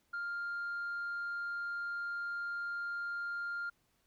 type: tone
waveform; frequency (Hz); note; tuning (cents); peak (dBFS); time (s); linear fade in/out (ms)
sine; 1400; F6; +4; -34; 0.13-3.7; 10
effects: tanh soft clip ceiling -34 dBFS + pink hiss -75 dBFS RMS until 4.06 s